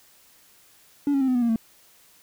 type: tone with pitch steps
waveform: triangle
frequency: 286.1 / 274.9 / 264.2 / 253.9 / 243.9 / 234.4 / 225.2 Hz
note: D4 / C#4 / C4 / B3 / B3 / A#3 / A3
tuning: -45 / -14 / +17 / +48 / -21 / +10 / +40 cents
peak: -16 dBFS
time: 1.07-1.56 s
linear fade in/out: 2 ms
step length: 70 ms
effects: tanh soft clip ceiling -14 dBFS + white hiss -56 dBFS RMS until 2.22 s